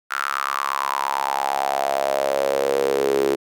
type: tone with high-pass filter sweep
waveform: sawtooth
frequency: 68.8 Hz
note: C#2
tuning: 12 cents flat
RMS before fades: -22 dBFS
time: 0.1-3.36 s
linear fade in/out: 20 ms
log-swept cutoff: 1400 to 380 Hz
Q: 6.6
effects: none